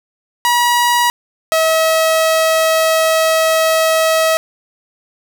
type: tone pair in turn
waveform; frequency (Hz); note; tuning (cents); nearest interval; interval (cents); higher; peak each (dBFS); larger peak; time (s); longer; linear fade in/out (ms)
sawtooth; 963 / 642.7; B5 / E5; -44 / -44; perfect fifth; 700; first; -7; neither; 0.45-1.1 / 1.52-4.37; second; 0
effects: none